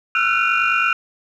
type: tone cluster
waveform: sine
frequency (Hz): 1330 / 1379 / 1490 / 2431 / 2763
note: E6 / F6 / F#6 / D#7 / F7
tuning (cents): +15 / -22 / +12 / -41 / -19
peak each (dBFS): -21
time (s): 0.15-0.93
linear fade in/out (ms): 2
effects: tanh soft clip ceiling -7 dBFS